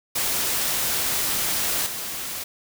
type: noise with level steps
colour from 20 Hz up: white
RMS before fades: -24 / -31 dBFS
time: 0.15-2.44 s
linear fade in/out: 10 ms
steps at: 1.86 s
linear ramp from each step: 5 ms
effects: none